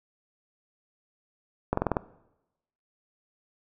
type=slowing click train; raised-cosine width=1 ms; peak=-10 dBFS; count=6; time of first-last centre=1.73-1.968 s; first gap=44 ms; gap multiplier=1.04; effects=noise-tail reverb RT60 0.9 s tail -19 dB re dry